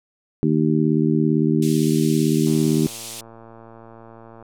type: harmonic tone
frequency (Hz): 77.78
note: D#2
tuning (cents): 0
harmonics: 2 / 3 / 4 / 5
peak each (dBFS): -20 / -20 / -21 / -24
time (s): 0.43-2.87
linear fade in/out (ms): 0
type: band-pass noise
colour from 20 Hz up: white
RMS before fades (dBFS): -35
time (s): 1.62-3.21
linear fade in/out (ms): 5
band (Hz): 2500 to 11000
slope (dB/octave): 24
type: click train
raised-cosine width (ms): 1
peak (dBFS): -29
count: 224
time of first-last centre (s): 2.47-4.426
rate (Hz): 114
effects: none

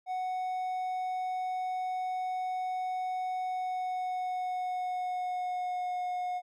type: tone with pitch glide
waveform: triangle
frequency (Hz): 740 to 723.9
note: F#5 to F#5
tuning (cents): 0 to -38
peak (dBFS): -29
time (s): 0.06-6.42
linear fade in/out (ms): 50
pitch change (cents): -38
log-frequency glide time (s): 3.44-6.02
effects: none

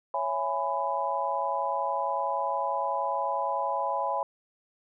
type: chord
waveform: sine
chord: C# minor seventh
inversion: none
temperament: just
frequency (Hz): 554.4 / 665.2 / 831.5 / 997.9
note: C#5 / E5 / G#5 / B5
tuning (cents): 0 / +16 / +2 / +18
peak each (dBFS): -33 / -34 / -31 / -30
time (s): 0.14-4.23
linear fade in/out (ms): 2
effects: none

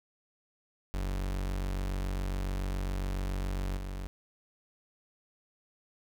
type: tone with level steps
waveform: 40% pulse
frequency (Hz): 47.18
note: F#1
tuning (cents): +34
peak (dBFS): -30 / -35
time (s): 0.94-4.07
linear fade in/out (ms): 0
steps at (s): 3.76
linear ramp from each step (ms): 20
effects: none

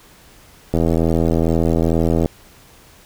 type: click train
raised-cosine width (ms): 2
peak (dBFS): -4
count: 126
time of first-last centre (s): 0.74-2.259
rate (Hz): 82.3
effects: pink hiss -47 dBFS RMS until 3.05 s

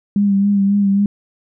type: tone with vibrato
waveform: sine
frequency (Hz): 200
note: G3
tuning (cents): +35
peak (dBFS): -11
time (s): 0.16-1.06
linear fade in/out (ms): 2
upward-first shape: sine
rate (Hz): 3.7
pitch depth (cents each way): 32
effects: none

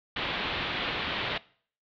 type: low-pass noise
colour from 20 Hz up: white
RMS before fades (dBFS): -32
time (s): 0.16-1.38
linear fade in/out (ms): 5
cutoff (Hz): 3800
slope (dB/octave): 48
effects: noise-tail reverb RT60 0.5 s tail -21 dB re dry

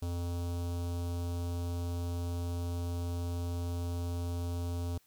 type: tone with notch filter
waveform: square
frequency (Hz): 86.7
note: F2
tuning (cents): -12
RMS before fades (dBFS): -35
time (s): 0.02-4.98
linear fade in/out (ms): 5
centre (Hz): 1900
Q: 0.68
effects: white hiss -68 dBFS RMS until 5.06 s

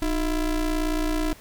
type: ring-modulated tone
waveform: square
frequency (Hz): 168.1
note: E3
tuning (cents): +34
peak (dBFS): -20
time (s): 0.02-1.33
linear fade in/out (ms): 0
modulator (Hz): 139
effects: pink hiss -49 dBFS RMS until 1.4 s

